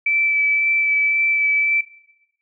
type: tone with vibrato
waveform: sine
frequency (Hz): 2315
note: D7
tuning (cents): -25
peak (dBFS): -15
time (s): 0.06-1.81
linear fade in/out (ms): 5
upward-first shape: sine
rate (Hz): 1.9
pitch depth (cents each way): 11
effects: noise-tail reverb RT60 1.0 s tail -20 dB re dry